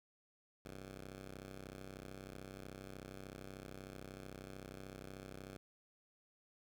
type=ring-modulated tone; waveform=10% pulse; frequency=96.3 Hz; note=G2; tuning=30 cents flat; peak=-38 dBFS; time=0.65-5.57 s; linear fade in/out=0 ms; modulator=31.6 Hz; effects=none